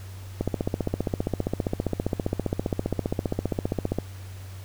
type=click train; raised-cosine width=2 ms; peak=-11 dBFS; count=55; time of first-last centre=0.41-3.986 s; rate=15.1 Hz; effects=added 95 Hz sine -37 dBFS peak until 4.64 s + pink hiss -49 dBFS RMS until 4.64 s